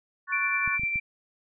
sine chord, F# minor, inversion second, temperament equal, 1108.7 / 1480 / 1760 Hz, C#6 / F#6 / A6, 0 / 0 / 0 cents, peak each -32 dBFS, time 0.27-0.79 s, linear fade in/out 50 ms
sine tone with tremolo, 2349 Hz, D7, in tune, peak -24 dBFS, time 0.32-1 s, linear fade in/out 10 ms, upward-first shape sine, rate 9.8 Hz, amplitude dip 35%
clicks, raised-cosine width 5 ms, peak -27 dBFS, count 4, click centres 0.677 / 0.796 / 0.835 / 0.958 s
effects none

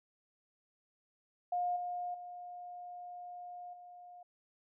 sine tone with level steps, 712 Hz, F5, 33 cents sharp, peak -31 / -36 / -44 / -50 dBFS, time 1.52-4.23 s, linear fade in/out 5 ms, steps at 1.76 / 2.14 / 3.73 s, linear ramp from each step 5 ms, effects none

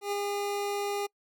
25% pulse tone with ADSR envelope, 405.8 Hz, G#4, 40 cents flat, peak -24 dBFS, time 0.01-1.07 s, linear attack 110 ms, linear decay 14 ms, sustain -2 dB, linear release 15 ms, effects noise-tail reverb RT60 0.1 s tail -26 dB re dry

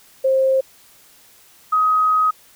sine tone pair in turn, 530 / 1260.6 Hz, C5 / D#6, +22 / +22 cents, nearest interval octave + minor third, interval 1500 cents, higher second, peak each -13 dBFS, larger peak neither, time 0.24-0.61 / 1.72-2.31 s, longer second, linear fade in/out 10 ms, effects white hiss -50 dBFS RMS until 2.55 s

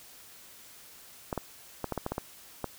clicks, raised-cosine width 1 ms, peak -17 dBFS, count 9, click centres 1.328 / 1.377 / 1.843 / 1.923 / 1.977 / 2.064 / 2.12 / 2.181 / 2.643 s, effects white hiss -52 dBFS RMS until 2.78 s

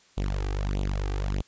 sawtooth tone with flanger, 49 Hz, G1, in tune, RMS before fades -28 dBFS, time 0.17-1.42 s, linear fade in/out 10 ms, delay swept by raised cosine 0.27 to 2.57 ms, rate 1.6 Hz, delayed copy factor +0.9, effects white hiss -59 dBFS RMS until 1.47 s + resampled to 16000 Hz

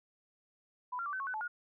sine tone with pitch steps, 995 / 1380 / 1164 / 1527 / 1099 / 1503 / 866 / 1433 Hz, B5 / F6 / D6 / G6 / C#6 / F#6 / A5 / F6, +13 / -21 / -16 / -46 / -15 / +27 / -28 / +44 cents, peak -35 dBFS, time 0.92-1.48 s, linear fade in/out 10 ms, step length 70 ms, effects none

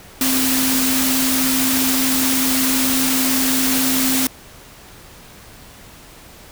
sine tone in noise, 261.6 Hz, C4, in tune, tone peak -19 dBFS, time 0.21-4.27 s, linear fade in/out 2 ms, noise white, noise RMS -19 dBFS, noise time 0.21-4.27 s, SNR -3 dB, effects pink hiss -42 dBFS RMS until 6.51 s

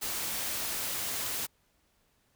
white noise, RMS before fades -34 dBFS, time 0.01-1.47 s, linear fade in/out 20 ms, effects pink hiss -71 dBFS RMS until 2.35 s

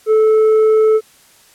sine tone with tanh clipping, 436 Hz, A4, 16 cents flat, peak -9 dBFS, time 0.06-1.01 s, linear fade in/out 50 ms, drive 4 dB, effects white hiss -48 dBFS RMS until 1.54 s + low-pass 12000 Hz 12 dB/octave

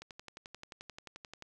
click train, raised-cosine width 0.2 ms, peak -29 dBFS, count 17, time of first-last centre 0.02-1.424 s, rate 11.4 Hz, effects none

